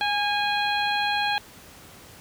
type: harmonic tone with a mistuned harmonic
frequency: 826 Hz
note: G#5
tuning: 10 cents flat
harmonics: 1 / 2 / 3 / 4 / 5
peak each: -25 / -28 / -30 / -31 / -32 dBFS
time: 0.01-1.38 s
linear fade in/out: 0 ms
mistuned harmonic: 2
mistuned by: -22 cents
effects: pink hiss -47 dBFS RMS until 2.2 s + high-pass 60 Hz 12 dB/octave